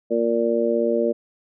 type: harmonic tone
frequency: 116.54 Hz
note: A#2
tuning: in tune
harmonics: 2 / 3 / 4 / 5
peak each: -25 / -24 / -22 / -23 dBFS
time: 0.1-1.13 s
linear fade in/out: 20 ms
effects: none